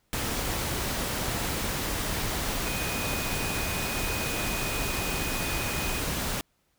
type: tone in noise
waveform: sine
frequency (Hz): 2489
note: D#7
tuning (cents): 0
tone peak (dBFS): -36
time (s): 2.66-6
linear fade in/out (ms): 0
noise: pink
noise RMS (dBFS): -30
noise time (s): 0.13-6.41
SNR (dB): -9
effects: pink hiss -71 dBFS RMS until 6.78 s